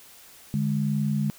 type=tone pair together; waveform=sine; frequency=146.87 / 207.7 Hz; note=D3 / G#3; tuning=0 / 0 cents; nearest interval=tritone; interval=600 cents; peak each=-25 dBFS; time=0.54-1.3 s; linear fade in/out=0 ms; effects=white hiss -50 dBFS RMS until 1.38 s